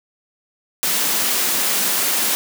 white high-pass noise, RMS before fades -19 dBFS, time 0.83-2.35 s, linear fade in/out 0 ms, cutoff 160 Hz, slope 96 dB/octave, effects none

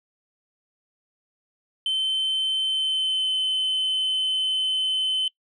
sine tone with pitch glide, 3081 to 3054 Hz, G7 to G7, -31 to -46 cents, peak -19 dBFS, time 1.86-5.28 s, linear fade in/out 2 ms, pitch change -15 cents, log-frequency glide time 2.66-3.31 s, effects noise-tail reverb RT60 0.1 s tail -23 dB re dry + tanh soft clip ceiling -20 dBFS

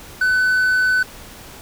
triangle tone, 1506 Hz, F#6, 30 cents sharp, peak -12 dBFS, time 0.21-1.03 s, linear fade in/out 5 ms, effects pink hiss -39 dBFS RMS until 1.61 s

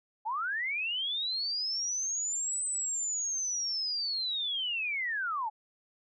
sine linear two-way sweep, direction up then down, 819 to 8150 to 819 Hz, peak -30 dBFS, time 0.25-5.5 s, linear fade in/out 20 ms, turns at 2.65 s, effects none

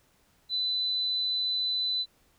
sine tone, 4003 Hz, B7, 23 cents sharp, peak -26 dBFS, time 0.49-2.06 s, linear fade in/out 50 ms, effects pink hiss -66 dBFS RMS until 2.38 s

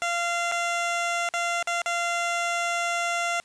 15% pulse tone with dropouts, 690 Hz, F5, 21 cents flat, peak -18 dBFS, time 0.02-3.4 s, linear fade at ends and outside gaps 0 ms, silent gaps 0.515-0.521 / 1.289-1.338 / 1.627-1.673 / 1.818-1.86 s, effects white hiss -59 dBFS RMS until 3.44 s + resampled to 22050 Hz

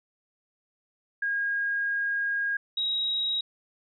sine tone pair in turn, 1630 / 3817 Hz, G#6 / A#7, -33 / +40 cents, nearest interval octave + minor third, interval 1473 cents, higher second, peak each -25 dBFS, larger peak neither, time 1.22-2.57 / 2.77-3.41 s, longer first, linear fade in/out 5 ms, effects none

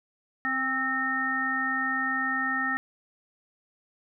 harmonic tone with a mistuned harmonic, 262.3 Hz, C4, 4 cents sharp, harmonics 1 / 3 / 5 / 7, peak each -34 / -36 / -31 / -27 dBFS, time 0.45-2.77 s, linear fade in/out 0 ms, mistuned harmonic 3, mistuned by +18 cents, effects none

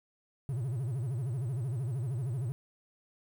triangle tone with vibrato, 125.1 Hz, B2, 23 cents sharp, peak -29 dBFS, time 0.49-2.52 s, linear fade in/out 0 ms, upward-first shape sine, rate 13 Hz, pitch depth 230 cents each way, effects 10-bit

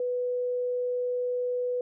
sine tone, 494.5 Hz, B4, 2 cents sharp, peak -26 dBFS, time 0-1.81 s, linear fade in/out 2 ms, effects none

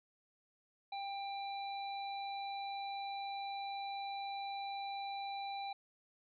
harmonic tone, 793 Hz, G5, 20 cents sharp, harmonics 1 / 3 / 5, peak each -40 / -51 / -49 dBFS, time 0.92-5.73 s, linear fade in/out 5 ms, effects none

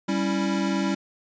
square chord, C# diminished, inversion second, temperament equal, 196 / 277.2 / 329.6 Hz, G3 / C#4 / E4, 0 / 0 / 0 cents, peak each -26 / -29 / -29 dBFS, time 0.08-0.95 s, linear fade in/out 10 ms, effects resampled to 16000 Hz

